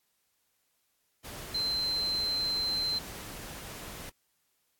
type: tone in noise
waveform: sine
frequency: 4100 Hz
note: C8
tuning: 36 cents flat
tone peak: -28 dBFS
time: 1.54-2.99 s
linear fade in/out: 10 ms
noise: pink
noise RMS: -43 dBFS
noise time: 1.24-4.1 s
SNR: +12 dB
effects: white hiss -75 dBFS RMS until 4.79 s + AAC 64 kbps